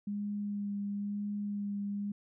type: tone with vibrato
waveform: sine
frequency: 203.8 Hz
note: G#3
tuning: 32 cents flat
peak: -33 dBFS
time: 0.07-2.12 s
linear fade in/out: 5 ms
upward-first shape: sine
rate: 1 Hz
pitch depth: 15 cents each way
effects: none